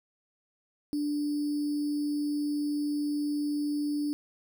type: tone with sample-and-hold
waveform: sine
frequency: 293.7 Hz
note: D4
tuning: in tune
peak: -27 dBFS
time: 0.93-4.13 s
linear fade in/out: 0 ms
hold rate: 4900 Hz
effects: none